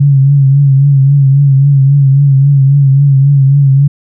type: tone with vibrato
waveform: sine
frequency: 138.5 Hz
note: C#3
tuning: 1 cent flat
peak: -3 dBFS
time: 0-3.88 s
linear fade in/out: 10 ms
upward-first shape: triangle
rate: 3.7 Hz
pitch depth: 63 cents each way
effects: none